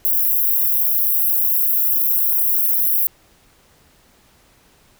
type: high-pass noise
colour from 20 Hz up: white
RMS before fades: -17 dBFS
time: 0.05-3.07 s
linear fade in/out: 0 ms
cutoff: 12000 Hz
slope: 48 dB/octave
effects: pink hiss -54 dBFS RMS until 4.99 s